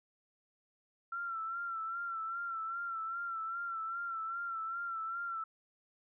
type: tone with vibrato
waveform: sine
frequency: 1355 Hz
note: E6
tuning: 47 cents sharp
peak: -36 dBFS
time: 1.12-5.44 s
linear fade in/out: 5 ms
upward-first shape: sine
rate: 2.5 Hz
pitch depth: 52 cents each way
effects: none

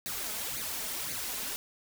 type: noise with flanger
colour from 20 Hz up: white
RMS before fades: -36 dBFS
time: 0.06-1.56 s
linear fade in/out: 0 ms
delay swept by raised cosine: 0.46 to 4.76 ms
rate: 1.9 Hz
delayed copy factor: +0.7
effects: none

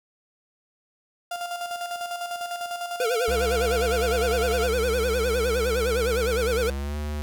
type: tone with tremolo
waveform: 35% pulse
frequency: 698.5 Hz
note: F5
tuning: in tune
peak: -26 dBFS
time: 1.31-4.67 s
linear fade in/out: 5 ms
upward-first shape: square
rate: 10 Hz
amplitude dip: 50%
type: tone with vibrato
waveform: square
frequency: 472.8 Hz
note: A#4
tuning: 24 cents sharp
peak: -23 dBFS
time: 3-6.7 s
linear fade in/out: 2 ms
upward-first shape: sine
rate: 9.8 Hz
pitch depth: 140 cents each way
type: tone with pitch glide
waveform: square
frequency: 67.9 to 74.47 Hz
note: C#2 to D2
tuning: -35 to +25 cents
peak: -28 dBFS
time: 3.28-7.22 s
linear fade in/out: 0 ms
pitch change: +160 cents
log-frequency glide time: 6.71-6.97 s
effects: none

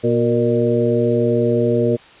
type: harmonic tone with a mistuned harmonic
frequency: 119.9 Hz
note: A#2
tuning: 49 cents sharp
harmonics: 1 / 2 / 3 / 4 / 5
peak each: -21 / -20 / -20 / -18 / -23 dBFS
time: 0.03-1.97 s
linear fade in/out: 20 ms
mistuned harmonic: 4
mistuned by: -44 cents
effects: white hiss -44 dBFS RMS until 2.2 s + resampled to 8000 Hz

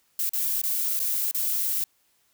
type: noise with dropouts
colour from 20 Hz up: violet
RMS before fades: -26 dBFS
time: 0.19-1.84 s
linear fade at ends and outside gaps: 2 ms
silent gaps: 0.293-0.334 / 0.616-0.636 / 0.993-1 / 1.312-1.346 s
effects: white hiss -67 dBFS RMS until 2.33 s

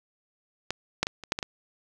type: clicks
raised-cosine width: 0.2 ms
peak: -11 / -6 / -12 / -23 / -7 / -13 / -13 dBFS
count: 7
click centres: 0.706 / 1.03 / 1.069 / 1.237 / 1.321 / 1.389 / 1.428 s
effects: none

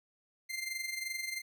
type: tone with amplitude modulation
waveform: sawtooth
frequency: 2091 Hz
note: C7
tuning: 2 cents flat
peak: -30 dBFS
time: 0.49-1.42 s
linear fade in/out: 20 ms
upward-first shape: sine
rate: 22.9 Hz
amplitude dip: 65%
effects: none

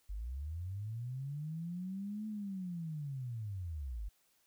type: linear two-way sweep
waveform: sine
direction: up then down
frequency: 46.25 to 217.5 to 46.25 Hz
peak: -38 dBFS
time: 0.09-4.09 s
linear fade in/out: 10 ms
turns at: 2.27 s
effects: white hiss -73 dBFS RMS until 4.46 s

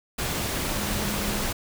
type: tone in noise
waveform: sine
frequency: 205.1 Hz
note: G#3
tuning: 21 cents flat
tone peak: -32 dBFS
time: 0.76-1.46 s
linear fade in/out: 10 ms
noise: pink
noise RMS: -28 dBFS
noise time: 0.18-1.53 s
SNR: -7 dB
effects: none

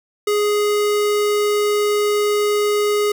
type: tone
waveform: square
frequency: 415.7 Hz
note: G#4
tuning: 2 cents sharp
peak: -16 dBFS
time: 0.27-3.12 s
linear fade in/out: 5 ms
effects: none

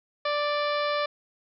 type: harmonic tone with a mistuned harmonic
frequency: 587.3 Hz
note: D5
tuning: in tune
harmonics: 1 / 2 / 3 / 4 / 5 / 6 / 7 / 8 / 9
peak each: -27 / -29 / -35 / -36 / -42 / -38 / -40 / -43 / -47 dBFS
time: 0.25-1.06 s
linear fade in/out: 5 ms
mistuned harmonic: 8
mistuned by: +20 cents
effects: none

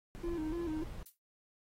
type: noise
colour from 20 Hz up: brown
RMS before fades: -44 dBFS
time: 0.15-1.03 s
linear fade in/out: 0 ms
type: tone with vibrato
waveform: triangle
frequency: 326.4 Hz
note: E4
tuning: 17 cents flat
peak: -33 dBFS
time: 0.23-0.84 s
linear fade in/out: 10 ms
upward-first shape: square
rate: 3.4 Hz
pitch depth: 82 cents each way
type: noise with exponential decay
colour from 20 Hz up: violet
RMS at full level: -46 dBFS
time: 1.06-1.18 s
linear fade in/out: 1 ms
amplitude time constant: 25 ms
effects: AAC 48 kbps

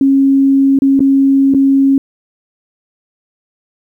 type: tone with dropouts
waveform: sine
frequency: 272.7 Hz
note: C#4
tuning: 28 cents flat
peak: -6 dBFS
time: 0.01-1.98 s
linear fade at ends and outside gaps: 2 ms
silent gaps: 0.789-0.82 / 0.994-1.004 / 1.539-1.546 s
effects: 8-bit

